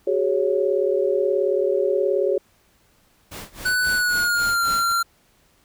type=chord; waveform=sine; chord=F# suspended second; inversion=none; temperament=equal with one note detuned; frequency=376.7 / 415.3 / 554.4 Hz; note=F#4 / G#4 / C#5; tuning=+31 / 0 / 0 cents; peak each=-22 dBFS; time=0.07-2.38 s; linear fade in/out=5 ms
type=noise with tremolo; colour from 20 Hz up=pink; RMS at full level=-34 dBFS; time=3.31-4.93 s; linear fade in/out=10 ms; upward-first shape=sine; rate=3.7 Hz; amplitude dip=90%
type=tone with pitch glide; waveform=square; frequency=1491 to 1375.2 Hz; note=F#6 to F6; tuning=+13 to -27 cents; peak=-19 dBFS; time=3.65-5.03 s; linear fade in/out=10 ms; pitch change=-140 cents; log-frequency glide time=3.89-4.67 s
effects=pink hiss -60 dBFS RMS until 5.64 s